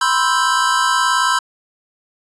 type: chord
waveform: square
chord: C major seventh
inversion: third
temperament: equal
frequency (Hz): 987.8 / 1046.5 / 1318.5 / 1568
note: B5 / C6 / E6 / G6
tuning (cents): 0 / 0 / 0 / 0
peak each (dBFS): -20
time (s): 0.01-1.39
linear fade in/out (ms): 5
effects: resampled to 24000 Hz